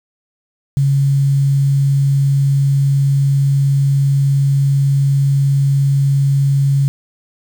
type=tone with quantisation; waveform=sine; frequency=138.59 Hz; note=C#3; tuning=in tune; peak=-10 dBFS; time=0.77-6.88 s; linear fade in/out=0 ms; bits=6; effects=none

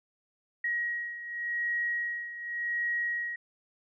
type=beating tone pair; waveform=sine; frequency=1897 / 1897.88 Hz; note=A#6 / A#6; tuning=+30 / +31 cents; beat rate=0.88 Hz; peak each=-31 / -36 dBFS; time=0.64-3.36 s; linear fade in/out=5 ms; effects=none

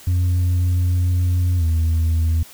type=tone with pitch glide; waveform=sine; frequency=89.3 to 81.42 Hz; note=F2 to E2; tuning=+39 to -21 cents; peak=-12 dBFS; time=0.07-2.43 s; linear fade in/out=5 ms; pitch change=-160 cents; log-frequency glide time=1.58-1.63 s; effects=tanh soft clip ceiling -14 dBFS + white hiss -43 dBFS RMS until 2.53 s

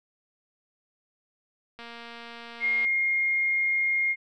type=click train; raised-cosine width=0.3 ms; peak=-27 dBFS; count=249; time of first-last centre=1.79-2.85 s; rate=234 Hz
type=tone; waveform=sine; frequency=2133 Hz; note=C7; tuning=33 cents sharp; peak=-22 dBFS; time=2.6-4.16 s; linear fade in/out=50 ms
effects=none

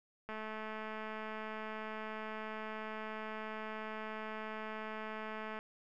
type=click train; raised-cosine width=0.5 ms; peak=-29 dBFS; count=1151; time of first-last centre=0.29-5.59 s; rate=217 Hz; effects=none

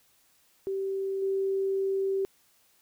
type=tone with level steps; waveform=sine; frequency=387.9 Hz; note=G4; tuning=18 cents flat; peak=-28 / -25 dBFS; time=0.67-2.25 s; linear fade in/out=0 ms; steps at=1.22 s; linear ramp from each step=5 ms; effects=white hiss -65 dBFS RMS until 2.81 s

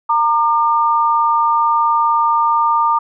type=tone pair together; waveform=sine; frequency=921.1 / 1200 Hz; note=A#5 / D6; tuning=-21 / +37 cents; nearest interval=perfect fourth; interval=458 cents; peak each=-14 dBFS; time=0.09-2.99 s; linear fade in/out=10 ms; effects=none

